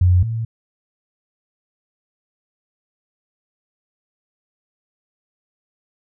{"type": "tone pair in turn", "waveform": "sine", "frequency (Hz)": [90.1, 113.52], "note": ["F#2", "A#2"], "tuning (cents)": [-45, -45], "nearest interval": "major third", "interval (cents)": 400, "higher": "second", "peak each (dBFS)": [-10, -20], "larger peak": "first", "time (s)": [[0.01, 0.23], [0.23, 0.45]], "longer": "neither", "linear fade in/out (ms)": 5, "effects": []}